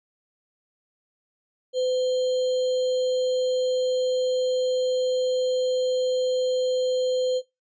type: tone with sample-and-hold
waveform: sine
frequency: 508 Hz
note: B4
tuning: 49 cents sharp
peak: -21 dBFS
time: 1.73-7.42 s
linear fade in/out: 50 ms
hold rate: 3675 Hz
effects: noise-tail reverb RT60 0.2 s tail -18 dB re dry + resampled to 16000 Hz